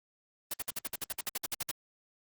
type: noise bursts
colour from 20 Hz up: white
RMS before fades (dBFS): -34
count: 15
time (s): 0.51-1.714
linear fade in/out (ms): 5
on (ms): 28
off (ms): 56
effects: Opus 32 kbps